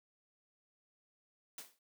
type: noise with exponential decay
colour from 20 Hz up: white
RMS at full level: -44 dBFS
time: 1.58-1.79 s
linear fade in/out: 2 ms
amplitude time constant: 45 ms
effects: noise-tail reverb RT60 0.2 s tail -25 dB re dry + high-pass 200 Hz 12 dB/octave